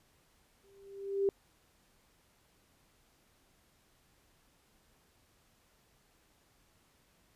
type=tone with exponential growth; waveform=sine; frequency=394.9 Hz; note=G4; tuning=13 cents sharp; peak=-24 dBFS; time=0.64-1.29 s; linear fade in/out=1 ms; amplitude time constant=140 ms; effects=pink hiss -69 dBFS RMS until 7.35 s + resampled to 32000 Hz